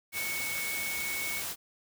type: tone in noise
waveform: sine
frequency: 2217 Hz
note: C#7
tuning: in tune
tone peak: -34 dBFS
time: 0.12-1.43 s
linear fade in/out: 50 ms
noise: white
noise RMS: -36 dBFS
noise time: 0.12-1.56 s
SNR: -1 dB
effects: none